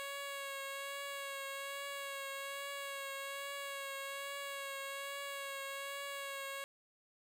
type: tone with vibrato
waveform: 10% pulse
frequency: 554.4 Hz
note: C#5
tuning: in tune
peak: -33 dBFS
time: 0-6.64 s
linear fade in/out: 0 ms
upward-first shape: triangle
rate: 1.2 Hz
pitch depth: 24 cents each way
effects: none